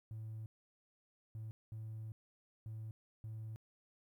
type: tone bursts at uneven times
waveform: triangle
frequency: 110 Hz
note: A2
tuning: in tune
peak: -40 dBFS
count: 5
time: 0.11-0.46 / 1.35-1.51 / 1.72-2.12 / 2.66-2.91 / 3.24-3.56 s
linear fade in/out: 0 ms
effects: tanh soft clip ceiling -39 dBFS + 13-bit